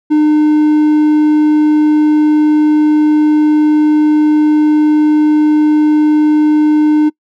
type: tone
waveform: triangle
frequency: 303.2 Hz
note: D#4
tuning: 45 cents flat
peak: -4 dBFS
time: 0.1-7.1 s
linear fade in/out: 20 ms
effects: noise-tail reverb RT60 0.1 s tail -25 dB re dry